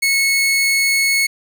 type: tone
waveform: sawtooth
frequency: 2194 Hz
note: C#7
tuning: 18 cents flat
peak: -10 dBFS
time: 0.02-1.27 s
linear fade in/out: 10 ms
effects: 8-bit